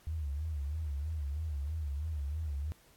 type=tone with vibrato; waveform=sine; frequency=74.8 Hz; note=D2; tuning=32 cents sharp; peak=-33 dBFS; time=0.07-2.72 s; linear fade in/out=0 ms; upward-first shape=sine; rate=3.1 Hz; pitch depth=130 cents each way; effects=pink hiss -63 dBFS RMS until 2.96 s + AAC 64 kbps